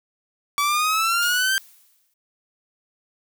sawtooth exponential sweep, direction up, 1141 to 1583 Hz, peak -15 dBFS, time 0.58-1.58 s, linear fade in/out 0 ms
blue noise with exponential decay, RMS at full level -30 dBFS, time 1.22-2.14 s, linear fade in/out 5 ms, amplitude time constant 200 ms
effects none

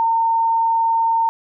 sine tone, 911 Hz, A#5, 40 cents flat, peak -14 dBFS, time 0-1.29 s, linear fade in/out 0 ms, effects none

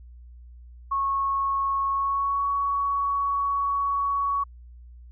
sine tone with pitch glide, 1099 to 1120.8 Hz, C#6 to C#6, -15 to +19 cents, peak -22 dBFS, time 0.91-4.44 s, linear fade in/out 10 ms, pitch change +34 cents, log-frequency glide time 1.91-2.46 s, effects added 60 Hz sine -43 dBFS peak until 5.11 s

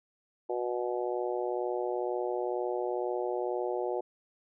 harmonic tone, 122.1 Hz, B2, 19 cents flat, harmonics 3 / 4 / 5 / 6 / 7, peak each -33 / -35 / -37 / -39 / -40 dBFS, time 0.49-4.01 s, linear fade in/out 10 ms, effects none

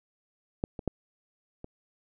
clicks, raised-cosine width 2 ms, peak -15 / -24 / -14 / -27 dBFS, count 4, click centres 0.639 / 0.792 / 0.877 / 1.644 s, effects none

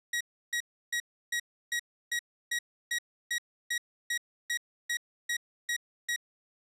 sawtooth tone bursts, 1904 Hz, A#6, 36 cents sharp, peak -25 dBFS, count 16, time 0.13-6.162 s, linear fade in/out 5 ms, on 77 ms, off 320 ms, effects low-pass 11000 Hz 12 dB/octave

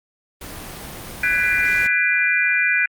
pink noise, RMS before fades -34 dBFS, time 0.41-1.87 s, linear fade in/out 5 ms
sine chord, G# half-diminished seventh, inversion third, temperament just, 1495.1 / 1661.2 / 1993.5 / 2392 Hz, F#6 / G#6 / B6 / D7, +18 / 0 / +16 / +31 cents, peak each -21 / -23 / -22 / -19 dBFS, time 1.23-2.86 s, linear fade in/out 5 ms
effects Opus 32 kbps

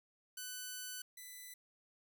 5% pulse tone pair in turn, 1500 / 1996.9 Hz, F#6 / B6, +23 / +19 cents, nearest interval perfect fourth, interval 496 cents, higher second, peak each -32 / -39 dBFS, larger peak first, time 0.37-1.02 / 1.17-1.54 s, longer first, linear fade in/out 5 ms, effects none

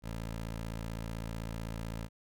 15% pulse tone, 55.8 Hz, A1, 25 cents sharp, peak -31 dBFS, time 0.02-2.09 s, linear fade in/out 50 ms, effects none

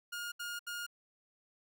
sawtooth tone bursts, 1423 Hz, F6, 32 cents sharp, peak -35 dBFS, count 3, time 0.12-0.866 s, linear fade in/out 10 ms, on 200 ms, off 73 ms, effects none

